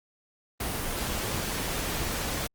pink noise, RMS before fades -31 dBFS, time 0.6-2.47 s, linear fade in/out 5 ms, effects Opus 24 kbps

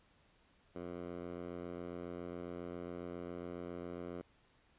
10% pulse tone with band-pass filter, 87.31 Hz, F2, in tune, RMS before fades -45 dBFS, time 0.75-4.22 s, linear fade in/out 10 ms, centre 440 Hz, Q 0.66, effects pink hiss -70 dBFS RMS until 4.78 s + resampled to 8000 Hz

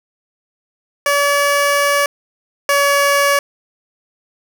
15% pulse tone pair in turn, 571 / 566.4 Hz, D5 / C#5, -49 / +37 cents, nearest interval unison, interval 14 cents, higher first, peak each -6 / -5 dBFS, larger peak second, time 1.06-2.06 / 2.69-3.39 s, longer first, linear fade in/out 2 ms, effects none

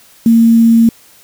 sine tone with quantisation, 229.1 Hz, A#3, 30 cents flat, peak -4 dBFS, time 0.26-0.89 s, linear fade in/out 2 ms, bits 5, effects white hiss -44 dBFS RMS until 1.23 s

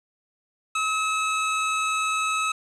square tone pair together, 1281 / 2596 Hz, E6 / E7, -50 / -27 cents, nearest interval octave, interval 1223 cents, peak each -25 / -28 dBFS, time 0.75-2.52 s, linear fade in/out 5 ms, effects resampled to 24000 Hz + 8-bit

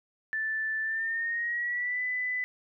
sine tone with pitch glide, 1760 to 1998.5 Hz, A6 to B6, 0 to +20 cents, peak -28 dBFS, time 0.33-2.44 s, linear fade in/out 0 ms, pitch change +220 cents, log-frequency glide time 0.82-2.02 s, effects none

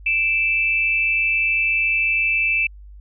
sine tone pair together, 2349 / 2637 Hz, D7 / E7, 0 / 0 cents, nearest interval major second, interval 200 cents, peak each -21 / -18 dBFS, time 0.06-2.67 s, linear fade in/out 5 ms, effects added 50 Hz sine -38 dBFS peak until 3 s

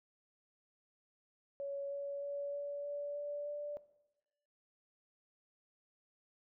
sine tone with pitch steps, 560 / 564.2 / 568.5 / 572.8 / 577.1 / 581.4 / 585.8 Hz, C#5 / C#5 / C#5 / D5 / D5 / D5 / D5, +18 / +30 / +44 / -43 / -30 / -18 / -5 cents, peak -38 dBFS, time 1.6-3.77 s, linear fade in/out 0 ms, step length 310 ms, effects noise-tail reverb RT60 0.9 s tail -17 dB re dry

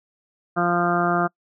harmonic tone, 174.2 Hz, F3, 4 cents flat, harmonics 1 / 2 / 3 / 4 / 5 / 6 / 7 / 8 / 9, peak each -25 / -25 / -34 / -23 / -35 / -33 / -25 / -27 / -34 dBFS, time 0.56-1.28 s, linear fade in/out 20 ms, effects noise-tail reverb RT60 0.1 s tail -26 dB re dry

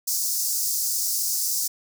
pink high-pass noise, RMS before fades -25 dBFS, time 0.07-1.68 s, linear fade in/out 10 ms, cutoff 5000 Hz, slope 48 dB/octave, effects none

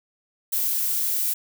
violet noise, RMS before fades -24 dBFS, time 0.52-1.34 s, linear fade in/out 10 ms, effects none

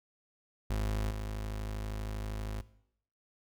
35% pulse tone with level steps, 52.6 Hz, G#1, 23 cents sharp, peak -28 / -33 dBFS, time 0.7-2.61 s, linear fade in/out 5 ms, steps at 1.1 s, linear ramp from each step 10 ms, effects noise-tail reverb RT60 0.7 s tail -18 dB re dry

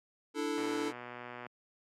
square chord, D suspended second, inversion none, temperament equal, 293.7 / 329.6 / 440 Hz, D4 / E4 / A4, 0 / 0 / 0 cents, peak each -37 / -39 / -37 dBFS, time 0.34-0.93 s, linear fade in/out 50 ms
click train, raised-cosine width 0.5 ms, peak -29 dBFS, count 109, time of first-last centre 0.58-1.465 s, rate 122 Hz
effects high-pass 150 Hz 12 dB/octave + low-pass 9000 Hz 12 dB/octave

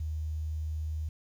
sine tone, 77.78 Hz, D#2, in tune, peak -31 dBFS, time 0-1.09 s, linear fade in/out 5 ms, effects 10-bit

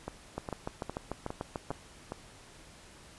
two click trains, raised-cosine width 1 ms, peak -22 / -20 dBFS, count 6 / 10, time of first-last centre 0.08-2.121 / 0.38-1.705 s, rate 2.45 / 6.79 Hz, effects pink hiss -54 dBFS RMS until 3.18 s + resampled to 24000 Hz

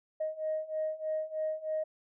sine beating tone pair, 623 / 626.2 Hz, D#5 / D#5, +2 / +11 cents, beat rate 3.2 Hz, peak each -35 / -33 dBFS, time 0.2-1.84 s, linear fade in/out 10 ms, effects tanh soft clip ceiling -25 dBFS

